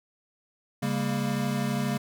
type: chord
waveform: square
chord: G diminished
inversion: second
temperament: equal with one note detuned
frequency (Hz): 138.59 / 200.6 / 233.1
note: Db3 / G3 / Bb3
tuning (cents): 0 / +40 / 0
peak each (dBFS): -31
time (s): 0.82-1.98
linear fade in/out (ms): 10
effects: none